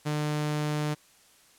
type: tone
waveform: sawtooth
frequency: 150 Hz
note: D3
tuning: 37 cents sharp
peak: -23 dBFS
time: 0.05-0.95 s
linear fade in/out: 20 ms
effects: white hiss -59 dBFS RMS until 1.58 s + low-pass 11000 Hz 12 dB/octave